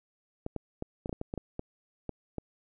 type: clicks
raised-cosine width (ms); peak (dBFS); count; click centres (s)
2; -21; 12; 0.464 / 0.563 / 0.824 / 1.059 / 1.094 / 1.128 / 1.214 / 1.339 / 1.377 / 1.594 / 2.093 / 2.383
effects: none